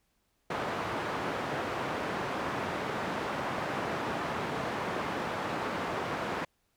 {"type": "band-pass noise", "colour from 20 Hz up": "white", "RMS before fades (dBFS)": -34, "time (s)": [0.5, 6.45], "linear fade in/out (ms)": 5, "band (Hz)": [110, 1200], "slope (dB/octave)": 12, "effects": ["pink hiss -75 dBFS RMS until 6.76 s"]}